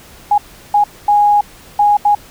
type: tone bursts at uneven times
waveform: sine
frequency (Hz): 826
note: G#5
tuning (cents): -10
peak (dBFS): -7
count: 5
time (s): 0.31-0.38 / 0.74-0.84 / 1.08-1.41 / 1.79-1.97 / 2.05-2.15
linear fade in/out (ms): 5
effects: pink hiss -40 dBFS RMS until 2.3 s